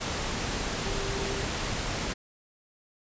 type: tone in noise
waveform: sine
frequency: 394 Hz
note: G4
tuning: 9 cents sharp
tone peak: -36 dBFS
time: 0.84-1.46 s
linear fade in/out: 20 ms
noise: pink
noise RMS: -31 dBFS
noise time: 0-2.14 s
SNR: -8 dB
effects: resampled to 16000 Hz